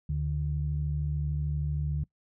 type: tone pair together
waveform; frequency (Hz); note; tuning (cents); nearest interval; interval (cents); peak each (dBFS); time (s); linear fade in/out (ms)
sine; 74.75 / 148; D2 / D3; +31 / +14; octave; 1183; -30 / -29; 0.09-2.04; 5
effects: noise-tail reverb RT60 0.1 s tail -22 dB re dry + tanh soft clip ceiling -19 dBFS